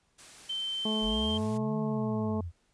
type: noise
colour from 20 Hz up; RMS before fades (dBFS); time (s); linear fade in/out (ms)
white; -50; 0.18-1.58; 10
type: tone with pitch glide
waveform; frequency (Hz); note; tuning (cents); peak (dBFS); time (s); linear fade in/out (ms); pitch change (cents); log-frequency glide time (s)
sine; 3100 to 3154; G7 to G7; -20 to +10; -31; 0.49-1.38; 10; +30; 1.05-1.16
type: harmonic tone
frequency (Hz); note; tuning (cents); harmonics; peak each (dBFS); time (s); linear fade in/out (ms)
216.6; A3; -27; 1 / 2 / 3 / 4 / 5; -30 / -36 / -40 / -42 / -44; 0.85-2.41; 5
type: linear two-way sweep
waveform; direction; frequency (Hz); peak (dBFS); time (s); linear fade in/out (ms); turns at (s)
sine; up then down; 36.2 to 152.7 to 80.8; -34; 1.01-2.52; 50; 1.77
effects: pink hiss -71 dBFS RMS until 2.73 s + resampled to 22050 Hz